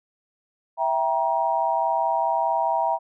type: chord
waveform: sine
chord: E diminished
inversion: none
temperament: equal with one note detuned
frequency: 659.3 / 784 / 945.9 Hz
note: E5 / G5 / Bb5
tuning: 0 / 0 / +25 cents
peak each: -25 / -25 / -23 dBFS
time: 0.77-2.99 s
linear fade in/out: 50 ms
effects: none